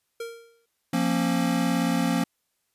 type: tone with exponential decay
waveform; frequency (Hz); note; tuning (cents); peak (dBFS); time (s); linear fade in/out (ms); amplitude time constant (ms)
square; 463.2; A#4; -11; -30; 0.2-0.66; 5; 100
type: chord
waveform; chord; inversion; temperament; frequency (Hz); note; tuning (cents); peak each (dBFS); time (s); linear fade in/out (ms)
square; Bb minor; second; equal with one note detuned; 174.61 / 233.1 / 271.3; F3 / Bb3 / Db4; 0 / 0 / -37; -27; 0.93-2.24; 5
effects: white hiss -75 dBFS RMS until 2.74 s + resampled to 32000 Hz